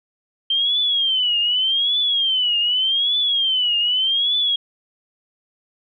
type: tone with vibrato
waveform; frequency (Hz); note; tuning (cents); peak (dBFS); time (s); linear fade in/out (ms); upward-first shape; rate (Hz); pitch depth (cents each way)
sine; 3136; G7; 0; -16; 0.5-4.56; 5; triangle; 0.84; 190
effects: none